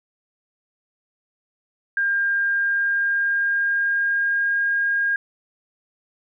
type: tone with pitch glide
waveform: sine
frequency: 1604 to 1621.7 Hz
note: G6 to G#6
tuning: +39 to -42 cents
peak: -18 dBFS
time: 1.97-5.16 s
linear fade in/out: 2 ms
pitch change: +19 cents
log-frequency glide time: 2.43-4.73 s
effects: none